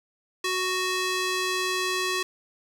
square tone with band-pass filter, 370.4 Hz, F#4, 2 cents sharp, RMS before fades -27 dBFS, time 0.44-2.23 s, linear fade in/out 5 ms, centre 3800 Hz, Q 0.55, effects none

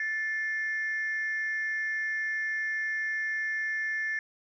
sine tone pair together, 1756.3 / 2124 Hz, A6 / C7, -4 / +25 cents, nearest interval minor third, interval 329 cents, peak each -28 / -35 dBFS, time 0-4.19 s, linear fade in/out 2 ms, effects tanh soft clip ceiling -23 dBFS

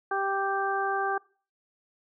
harmonic tone, 392 Hz, G4, in tune, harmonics 1 / 2 / 3 / 4, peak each -32 / -29 / -32 / -32 dBFS, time 0.11-1.18 s, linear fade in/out 5 ms, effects noise-tail reverb RT60 0.4 s tail -23 dB re dry

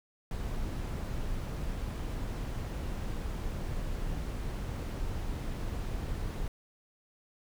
brown noise, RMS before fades -35 dBFS, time 0.31-6.48 s, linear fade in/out 2 ms, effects none

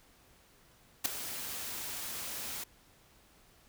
white noise with ADSR envelope, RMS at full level -26 dBFS, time 1.04-2.64 s, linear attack 16 ms, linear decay 6 ms, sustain -14 dB, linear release 7 ms, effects pink hiss -63 dBFS RMS until 3.68 s

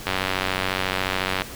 click train, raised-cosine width 0.3 ms, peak -6 dBFS, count 128, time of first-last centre 0.07-1.42 s, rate 94.1 Hz, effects pink hiss -37 dBFS RMS until 1.55 s

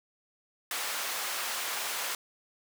pink high-pass noise, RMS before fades -34 dBFS, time 0.71-2.15 s, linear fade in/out 2 ms, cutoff 880 Hz, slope 12 dB/octave, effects none

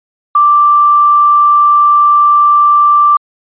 sine tone with quantisation, 1175 Hz, D6, 1 cent sharp, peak -4 dBFS, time 0.35-3.17 s, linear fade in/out 5 ms, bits 5, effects resampled to 8000 Hz

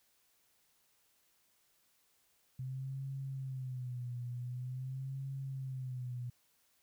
sine tone with vibrato, 128.6 Hz, C3, 30 cents flat, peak -38 dBFS, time 2.59-6.3 s, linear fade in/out 5 ms, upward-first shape sine, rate 0.46 Hz, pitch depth 93 cents each way, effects white hiss -73 dBFS RMS until 6.82 s

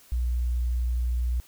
sine tone with vibrato, 60.5 Hz, B1, 35 cents flat, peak -23 dBFS, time 0.12-1.4 s, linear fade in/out 0 ms, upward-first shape sine, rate 20 Hz, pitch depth 21 cents each way, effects white hiss -55 dBFS RMS until 1.47 s

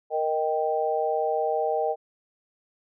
sine chord, Eb major, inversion second, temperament equal, 466.2 / 622.3 / 784 Hz, Bb4 / Eb5 / G5, 0 / 0 / 0 cents, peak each -27 dBFS, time 0.1-1.96 s, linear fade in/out 50 ms, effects none

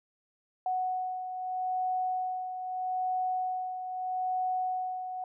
sine beating tone pair, 740 / 740.79 Hz, F#5 / F#5, 0 / +2 cents, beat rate 0.79 Hz, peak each -30 / -38 dBFS, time 0.66-5.24 s, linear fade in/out 2 ms, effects none

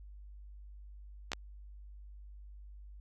clicks, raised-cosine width 0.2 ms, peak -17 dBFS, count 2, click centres 1.318 / 1.333 s, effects added 50 Hz sine -48 dBFS peak until 3 s

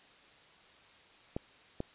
clicks, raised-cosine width 2 ms, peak -21 dBFS, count 2, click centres 1.365 / 1.804 s, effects white hiss -59 dBFS RMS until 1.94 s + resampled to 8000 Hz

